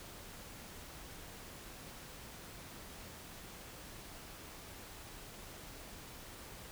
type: silence
effects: pink hiss -51 dBFS RMS until 6.71 s